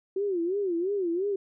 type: tone with vibrato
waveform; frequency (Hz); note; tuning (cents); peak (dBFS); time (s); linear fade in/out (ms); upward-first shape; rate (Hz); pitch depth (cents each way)
sine; 370; F#4; 0; -25; 0.16-1.36; 5; sine; 2.9; 180
effects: none